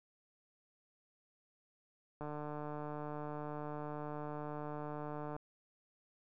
click train, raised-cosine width 1 ms, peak -30 dBFS, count 471, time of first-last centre 2.21-5.364 s, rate 149 Hz, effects none

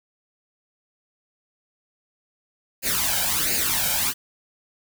white noise with flanger, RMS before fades -23 dBFS, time 2.82-4.14 s, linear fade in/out 50 ms, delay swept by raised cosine 0.43 to 1.32 ms, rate 1.4 Hz, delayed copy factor +0.75, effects none

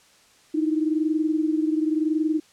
sine tone pair together, 309.1 / 330 Hz, D#4 / E4, -11 / +2 cents, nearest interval minor second, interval 113 cents, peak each -21 / -26 dBFS, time 0.54-2.4 s, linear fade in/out 10 ms, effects white hiss -56 dBFS RMS until 2.52 s + low-pass 8000 Hz 12 dB/octave

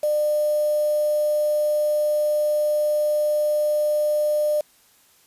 sine tone with quantisation, 600 Hz, D5, 37 cents sharp, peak -18 dBFS, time 0.03-4.61 s, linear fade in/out 5 ms, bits 6, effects white hiss -57 dBFS RMS until 5.26 s + resampled to 32000 Hz

